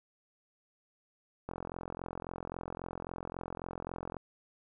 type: click train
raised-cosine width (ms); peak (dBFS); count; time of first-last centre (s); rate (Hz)
1; -25; 118; 1.49-4.167; 43.7
effects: none